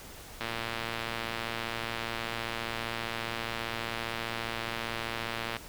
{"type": "click train", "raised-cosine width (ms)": 0.3, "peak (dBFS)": -17, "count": 594, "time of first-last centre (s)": [0.41, 5.567], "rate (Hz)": 115, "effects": ["pink hiss -47 dBFS RMS until 5.68 s"]}